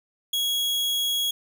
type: tone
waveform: 40% pulse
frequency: 3322 Hz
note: G#7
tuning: in tune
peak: -22 dBFS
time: 0.33-1.31 s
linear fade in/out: 5 ms
effects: none